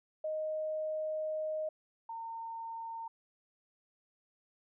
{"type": "tone pair in turn", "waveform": "sine", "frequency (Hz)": [622.3, 911.5], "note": ["D#5", "A#5"], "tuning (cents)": [0, -39], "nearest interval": "perfect fifth", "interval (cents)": 661, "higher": "second", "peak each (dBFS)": [-33, -39], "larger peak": "first", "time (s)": [[0.24, 1.69], [2.09, 3.08]], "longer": "first", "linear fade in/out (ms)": 5, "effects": []}